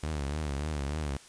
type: tone with vibrato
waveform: sawtooth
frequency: 73.42 Hz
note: D2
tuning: in tune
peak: -27 dBFS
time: 0.03-1.17 s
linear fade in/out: 5 ms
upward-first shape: triangle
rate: 3.4 Hz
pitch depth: 140 cents each way
effects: white hiss -53 dBFS RMS until 1.28 s + resampled to 22050 Hz